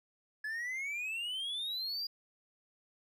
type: exponential sweep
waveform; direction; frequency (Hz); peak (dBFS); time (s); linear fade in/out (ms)
triangle; up; 1700 to 4859; -34; 0.44-2.07; 5
effects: none